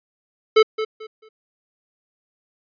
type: tone with echo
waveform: square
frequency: 436.2 Hz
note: A4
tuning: 15 cents flat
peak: -10 dBFS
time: 0.56-0.63 s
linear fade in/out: 10 ms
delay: 220 ms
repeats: 3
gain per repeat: -12 dB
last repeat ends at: 1.29 s
effects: resampled to 11025 Hz